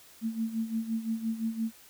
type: tone with tremolo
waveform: sine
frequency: 224.6 Hz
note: A3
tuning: 36 cents sharp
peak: -26 dBFS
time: 0.21-1.72 s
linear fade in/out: 50 ms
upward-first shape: sine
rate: 5.8 Hz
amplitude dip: 75%
effects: white hiss -55 dBFS RMS until 1.89 s